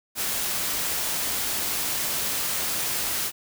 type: noise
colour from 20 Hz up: white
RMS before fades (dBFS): -27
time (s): 0.15-3.32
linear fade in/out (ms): 50
effects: none